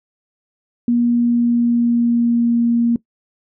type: tone with pitch glide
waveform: sine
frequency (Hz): 238.7 to 235.1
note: A#3 to A#3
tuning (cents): +41 to +15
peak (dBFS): -12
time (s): 0.88-2.96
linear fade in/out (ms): 2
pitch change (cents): -26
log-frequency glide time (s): 1.03-2.6
effects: noise-tail reverb RT60 0.1 s tail -19 dB re dry